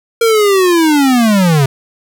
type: linear sweep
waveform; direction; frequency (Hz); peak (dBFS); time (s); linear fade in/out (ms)
square; down; 466.2 to 130.4; -8; 0.21-1.66; 5
effects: none